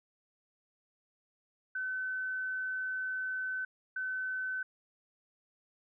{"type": "tone bursts at uneven times", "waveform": "sine", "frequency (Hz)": 1519, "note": "F#6", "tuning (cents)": 45, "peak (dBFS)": -33, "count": 2, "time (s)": [[1.75, 3.65], [3.96, 4.63]], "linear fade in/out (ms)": 5, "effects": []}